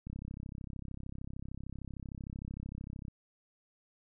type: click train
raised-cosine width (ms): 5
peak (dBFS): -30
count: 101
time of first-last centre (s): 0.07-3.082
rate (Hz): 33.2
effects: none